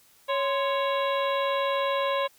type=harmonic tone with a mistuned harmonic; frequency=554.4 Hz; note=C#5; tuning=in tune; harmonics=1 / 2 / 3 / 4 / 5 / 6 / 7; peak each=-26 / -28 / -37 / -37 / -38 / -39 / -39 dBFS; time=0.28-2.28 s; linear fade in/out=20 ms; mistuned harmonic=2; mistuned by=-110 cents; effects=white hiss -59 dBFS RMS until 2.38 s